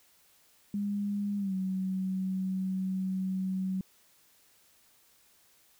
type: tone with pitch glide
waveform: sine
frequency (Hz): 203.2 to 188.5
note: G#3 to F#3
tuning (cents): -38 to +32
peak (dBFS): -29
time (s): 0.74-3.81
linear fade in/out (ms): 2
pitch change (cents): -130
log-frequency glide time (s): 1.38-1.54
effects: white hiss -64 dBFS RMS until 5.79 s